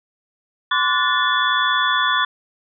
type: tone cluster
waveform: sine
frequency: 1027 / 1148 / 1464 / 1757 / 3438 Hz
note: C6 / D6 / F#6 / A6 / A7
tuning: -33 / -40 / -19 / -3 / -41 cents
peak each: -22 dBFS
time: 0.71-2.25 s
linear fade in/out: 5 ms
effects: none